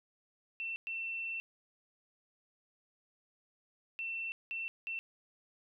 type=tone bursts at uneven times; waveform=sine; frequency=2691 Hz; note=E7; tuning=35 cents sharp; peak=-36 dBFS; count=5; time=0.6-0.76 / 0.87-1.4 / 3.99-4.32 / 4.51-4.68 / 4.87-4.99 s; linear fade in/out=0 ms; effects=none